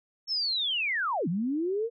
sine linear two-way sweep, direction down then up, 5470 to 156.7 to 477.2 Hz, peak -26 dBFS, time 0.27-1.9 s, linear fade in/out 50 ms, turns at 1.28 s, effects none

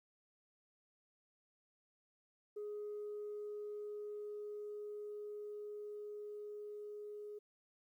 sine tone with level ramp, 417.2 Hz, G#4, 8 cents sharp, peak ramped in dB -40 to -45 dBFS, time 2.56-7.39 s, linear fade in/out 10 ms, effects tanh soft clip ceiling -39 dBFS + 13-bit

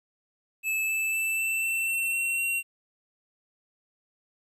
square tone with pitch steps, 2612 / 2630 / 2648 / 2667 / 2685 / 2704 / 2723 / 2742 Hz, E7 / E7 / E7 / E7 / E7 / E7 / F7 / F7, -17 / -5 / +7 / +20 / +31 / +43 / -44 / -32 cents, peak -26 dBFS, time 0.63-2.63 s, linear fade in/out 50 ms, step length 250 ms, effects 11-bit

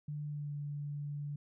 sine tone with pitch glide, 148.2 to 145.32 Hz, D3 to D3, +16 to -18 cents, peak -37 dBFS, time 0.08-1.36 s, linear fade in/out 5 ms, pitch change -34 cents, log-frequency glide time 0.26-0.53 s, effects none

